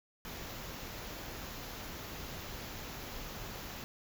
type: band-stop noise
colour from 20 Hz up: pink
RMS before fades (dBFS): -44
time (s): 0.25-3.84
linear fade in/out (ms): 0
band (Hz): 7300 to 11000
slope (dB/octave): 96
effects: none